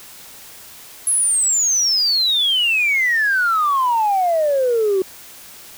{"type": "exponential sweep", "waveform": "sine", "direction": "down", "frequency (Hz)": [10970, 370], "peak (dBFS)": -13, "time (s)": [1.07, 5.02], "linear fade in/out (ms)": 2, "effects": ["tanh soft clip ceiling -10 dBFS", "white hiss -40 dBFS RMS until 5.77 s"]}